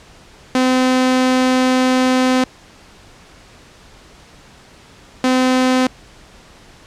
sawtooth tone bursts at uneven times, 256.4 Hz, C4, 35 cents flat, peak -8 dBFS, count 2, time 0.55-2.44 / 5.24-5.87 s, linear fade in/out 2 ms, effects pink hiss -44 dBFS RMS until 6.86 s + low-pass 7000 Hz 12 dB/octave

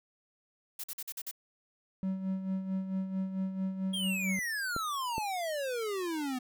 blue noise bursts, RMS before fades -39 dBFS, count 6, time 0.79-1.313 s, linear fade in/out 5 ms, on 48 ms, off 47 ms
triangle tone with tremolo, 190 Hz, F#3, 46 cents sharp, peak -27 dBFS, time 2.03-4.39 s, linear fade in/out 0 ms, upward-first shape sine, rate 4.5 Hz, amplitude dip 60%
square exponential sweep, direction down, 3301 to 246.9 Hz, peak -33 dBFS, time 3.93-6.39 s, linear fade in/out 10 ms
clicks, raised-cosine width 2 ms, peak -23 dBFS, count 2, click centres 4.764 / 5.181 s
effects none

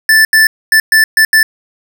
square tone bursts at uneven times, 1760 Hz, A6, in tune, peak -5 dBFS, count 6, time 0.09-0.25 / 0.33-0.47 / 0.72-0.8 / 0.92-1.04 / 1.17-1.25 / 1.33-1.43 s, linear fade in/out 2 ms, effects none

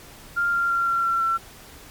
sine tone with pitch steps, 1396.9 / 1387.3 / 1377.7 / 1368.2 / 1358.7 / 1349.3 Hz, F6 / F6 / F6 / F6 / F6 / E6, 0 / -12 / -24 / -36 / -48 / +40 cents, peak -19 dBFS, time 0.36-1.38 s, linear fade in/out 20 ms, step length 170 ms, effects pink hiss -45 dBFS RMS until 1.9 s + MP3 96 kbps

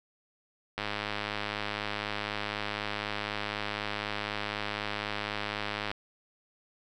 click train, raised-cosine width 0.3 ms, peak -16 dBFS, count 535, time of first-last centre 0.78-5.915 s, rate 104 Hz, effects none

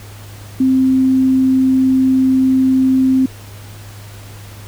sine tone, 261.6 Hz, C4, in tune, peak -9 dBFS, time 0.6-3.26 s, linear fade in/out 5 ms, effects added 102 Hz sine -33 dBFS peak until 4.67 s + pink hiss -39 dBFS RMS until 4.67 s

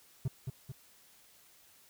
triangle tone with echo, 130.81 Hz, C3, in tune, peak -27 dBFS, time 0.25-0.28 s, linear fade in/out 5 ms, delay 220 ms, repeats 2, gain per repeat -5 dB, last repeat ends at 0.72 s, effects white hiss -62 dBFS RMS until 1.89 s

